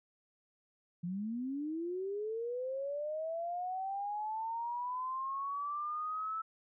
sine linear sweep, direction up, 167.7 to 1318.5 Hz, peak -35 dBFS, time 1.03-6.42 s, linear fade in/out 10 ms, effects none

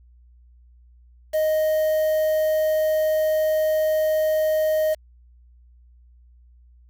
triangle tone with quantisation, 622.3 Hz, D#5, in tune, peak -16 dBFS, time 1.33-4.95 s, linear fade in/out 20 ms, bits 6, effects added 60 Hz sine -49 dBFS peak until 6.89 s

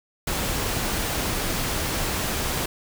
pink noise, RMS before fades -26 dBFS, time 0.27-2.66 s, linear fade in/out 5 ms, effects none

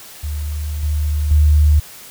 sine tone with level steps, 74.9 Hz, D2, 35 cents sharp, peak -20 / -15 / -8 dBFS, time 0.23-1.8 s, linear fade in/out 10 ms, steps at 0.83 / 1.31 s, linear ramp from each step 2 ms, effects white hiss -38 dBFS RMS until 2.1 s

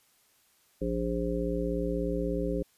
harmonic tone, 58.27 Hz, A#1, in tune, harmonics 1 / 3 / 5 / 7 / 9, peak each -34 / -34 / -34 / -34 / -34 dBFS, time 0.81-2.63 s, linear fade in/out 10 ms, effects white hiss -66 dBFS RMS until 2.77 s + resampled to 32000 Hz

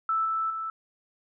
sine tone with level steps, 1318.5 Hz, E6, in tune, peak -23 / -25 / -30 dBFS, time 0.09-0.7 s, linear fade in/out 2 ms, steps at 0.25 / 0.5 s, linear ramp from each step 2 ms, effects none

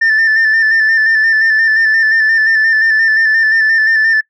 sine tone with vibrato, 1775 Hz, A6, 15 cents sharp, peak -6 dBFS, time 0.01-4.21 s, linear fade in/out 10 ms, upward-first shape square, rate 5.7 Hz, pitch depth 27 cents each way, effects noise-tail reverb RT60 0.1 s tail -21 dB re dry + tanh soft clip ceiling -6 dBFS

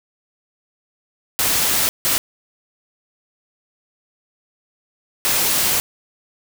white noise bursts at uneven times, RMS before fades -18 dBFS, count 3, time 1.39-1.89 / 2.05-2.18 / 5.25-5.8 s, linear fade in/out 0 ms, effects none

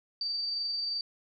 sine tone with amplitude modulation, 4632 Hz, D8, 25 cents flat, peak -29 dBFS, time 0.21-1.01 s, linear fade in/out 2 ms, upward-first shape sine, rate 22.8 Hz, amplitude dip 25%, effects none

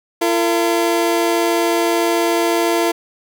25% pulse tone pair together, 339.8 / 453.6 Hz, F4 / A#4, -47 / -47 cents, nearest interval perfect fourth, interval 500 cents, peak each -12 / -16 dBFS, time 0.21-2.92 s, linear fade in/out 10 ms, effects none

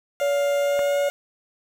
15% pulse tone with pitch glide, 703 to 716.5 Hz, F5 to F5, +11 to +44 cents, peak -23 dBFS, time 0.2-1.1 s, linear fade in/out 0 ms, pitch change +33 cents, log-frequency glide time 0.58-0.97 s
sine tone, 569 Hz, C#5, 45 cents sharp, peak -19 dBFS, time 0.21-1.09 s, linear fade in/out 5 ms
click, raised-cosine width 0.5 ms, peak -17 dBFS, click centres 0.792 s
effects none

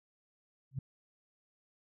sine tone with exponential growth, 133.5 Hz, C3, 35 cents sharp, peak -30 dBFS, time 0.71-0.79 s, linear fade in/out 5 ms, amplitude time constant 16 ms, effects none

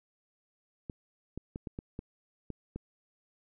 clicks, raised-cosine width 3 ms, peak -25 dBFS, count 8, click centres 0.898 / 1.376 / 1.559 / 1.672 / 1.789 / 1.991 / 2.503 / 2.76 s, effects none

